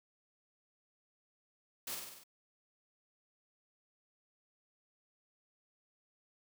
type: noise with echo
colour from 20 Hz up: white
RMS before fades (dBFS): -41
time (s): 1.87-1.95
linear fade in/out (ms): 5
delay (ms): 48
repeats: 6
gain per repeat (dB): -3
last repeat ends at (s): 2.238
effects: high-pass 100 Hz 12 dB/octave